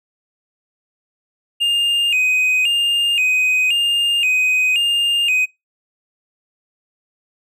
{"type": "tone with vibrato", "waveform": "triangle", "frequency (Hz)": 2656, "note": "E7", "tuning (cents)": 12, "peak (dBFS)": -12, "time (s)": [1.6, 5.46], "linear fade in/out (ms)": 20, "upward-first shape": "square", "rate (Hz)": 0.95, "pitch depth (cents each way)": 99, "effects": ["noise-tail reverb RT60 0.2 s tail -23 dB re dry"]}